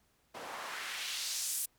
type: noise with band-pass filter sweep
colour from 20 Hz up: white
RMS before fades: -39 dBFS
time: 0.34-1.66 s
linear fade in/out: 10 ms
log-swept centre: 560 to 11000 Hz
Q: 1.2
effects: pink hiss -72 dBFS RMS until 1.78 s